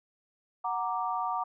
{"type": "chord", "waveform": "sine", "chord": "Gb augmented", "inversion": "none", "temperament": "equal", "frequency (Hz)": [740, 932.3, 1174.7], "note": ["Gb5", "Bb5", "D6"], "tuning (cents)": [0, 0, 0], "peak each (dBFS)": -33, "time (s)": [0.64, 1.44], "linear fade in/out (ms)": 10, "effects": []}